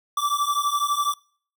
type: beating tone pair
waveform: square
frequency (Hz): 1157 / 1169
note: D6 / D6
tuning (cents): -26 / -8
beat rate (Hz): 12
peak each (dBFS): -25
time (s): 0.17-1.14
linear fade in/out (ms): 5
effects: noise-tail reverb RT60 0.5 s tail -25 dB re dry